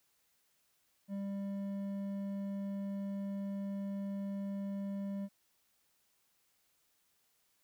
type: tone with hard clipping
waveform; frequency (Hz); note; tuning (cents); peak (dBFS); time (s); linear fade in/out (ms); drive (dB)
triangle; 198.1; G3; +18; -38; 1.08-5.29; 50; 10
effects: white hiss -75 dBFS RMS until 7.63 s